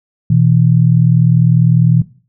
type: tone pair together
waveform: sine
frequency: 122.37 / 162.4 Hz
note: B2 / E3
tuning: -16 / -26 cents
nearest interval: perfect fourth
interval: 490 cents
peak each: -10 dBFS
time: 0.3-2.02 s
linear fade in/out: 5 ms
effects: noise-tail reverb RT60 0.4 s tail -17 dB re dry